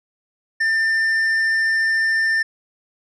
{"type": "tone with tanh clipping", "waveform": "sine", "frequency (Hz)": 1793, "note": "A6", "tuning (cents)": 32, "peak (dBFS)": -17, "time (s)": [0.6, 2.43], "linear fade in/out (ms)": 10, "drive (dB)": 6, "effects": []}